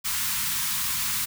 white band-stop noise, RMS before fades -27 dBFS, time 0.04-1.26 s, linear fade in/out 20 ms, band 240 to 900 Hz, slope 96 dB/octave, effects none

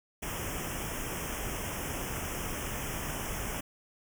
pink band-stop noise, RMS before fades -36 dBFS, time 0.22-3.61 s, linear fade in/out 10 ms, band 3300 to 5300 Hz, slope 96 dB/octave, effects none

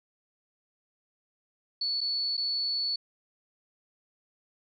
sine tone with dropouts, 4435 Hz, C#8, in tune, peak -27 dBFS, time 1.81-2.96 s, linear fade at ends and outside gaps 5 ms, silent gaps 2.007-2.012 / 2.369-2.376 s, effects none

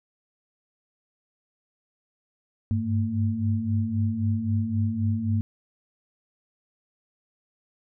sine tone cluster, 98.5 / 102.3 / 225.9 Hz, G2 / G#2 / A3, +9 / -26 / +46 cents, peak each -28 / -26 / -27 dBFS, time 2.71-5.41 s, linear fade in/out 0 ms, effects none

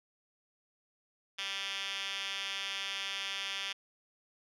5% pulse tone with band-pass filter, 196 Hz, G3, in tune, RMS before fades -38 dBFS, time 1.38-3.73 s, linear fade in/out 10 ms, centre 3500 Hz, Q 7.5, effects none

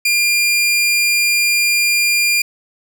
sawtooth tone, 2400 Hz, D7, 37 cents sharp, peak -9 dBFS, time 0.05-2.42 s, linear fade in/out 5 ms, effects none

